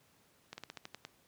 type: slowing click train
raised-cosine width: 0.2 ms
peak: -26 dBFS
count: 8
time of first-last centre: 0.53-1.05 s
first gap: 50 ms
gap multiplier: 1.13
effects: pink hiss -68 dBFS RMS until 1.27 s + high-pass 100 Hz 12 dB/octave